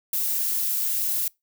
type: noise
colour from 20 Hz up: violet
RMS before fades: -25 dBFS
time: 0.13-1.28 s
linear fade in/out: 2 ms
effects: noise-tail reverb RT60 0.2 s tail -25 dB re dry